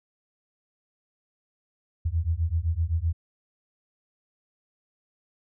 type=beating tone pair; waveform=sine; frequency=79 / 86.8 Hz; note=D#2 / F2; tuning=+27 / -10 cents; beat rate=7.8 Hz; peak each=-26 / -26 dBFS; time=2.05-3.13 s; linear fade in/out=10 ms; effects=none